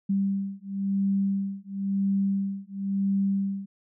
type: beating tone pair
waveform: sine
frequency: 196 / 196.97 Hz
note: G3 / G3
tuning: 0 / +9 cents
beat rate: 0.97 Hz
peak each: -27 dBFS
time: 0.09-3.66 s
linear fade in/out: 10 ms
effects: none